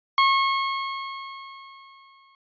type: tone with exponential decay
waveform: sawtooth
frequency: 1088 Hz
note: C#6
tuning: 33 cents flat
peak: -11 dBFS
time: 0.18-2.35 s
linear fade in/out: 1 ms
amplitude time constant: 470 ms
effects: resampled to 11025 Hz